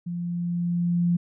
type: tone with level ramp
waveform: sine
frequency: 173.5 Hz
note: F3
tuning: 11 cents flat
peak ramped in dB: -28 to -18 dBFS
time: 0.06-1.17 s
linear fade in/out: 10 ms
effects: none